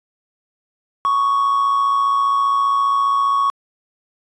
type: tone with amplitude modulation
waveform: triangle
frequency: 1113 Hz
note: C#6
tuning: 7 cents sharp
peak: -9 dBFS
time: 1.05-3.5 s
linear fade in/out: 0 ms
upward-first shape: sine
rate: 115 Hz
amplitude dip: 50%
effects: tanh soft clip ceiling -8 dBFS + resampled to 22050 Hz